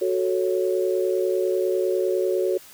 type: chord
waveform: sine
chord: F# minor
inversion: none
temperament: equal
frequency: 370 / 440 / 554.4 Hz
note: F#4 / A4 / C#5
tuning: 0 / 0 / 0 cents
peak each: -22 / -26 / -26 dBFS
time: 0.01-2.58 s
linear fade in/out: 10 ms
effects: white hiss -47 dBFS RMS until 2.73 s